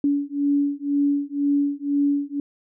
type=beating tone pair; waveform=sine; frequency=284 / 286 Hz; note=C#4 / D4; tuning=+42 / -46 cents; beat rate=2 Hz; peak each=-22 dBFS; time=0.04-2.4 s; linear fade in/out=2 ms; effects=none